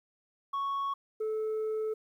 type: tone pair in turn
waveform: sine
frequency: 1108.7 / 435.3 Hz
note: C#6 / A4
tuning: 0 / -19 cents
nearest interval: octave + major third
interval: 1619 cents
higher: first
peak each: -27 dBFS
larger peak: neither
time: 0.53-0.94 / 1.2-1.94 s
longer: second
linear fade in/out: 10 ms
effects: tanh soft clip ceiling -29 dBFS + 11-bit